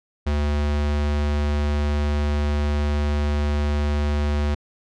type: tone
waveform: square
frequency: 73.42 Hz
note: D2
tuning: in tune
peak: -20 dBFS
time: 0.26-4.55 s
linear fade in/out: 10 ms
effects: low-pass 5000 Hz 12 dB/octave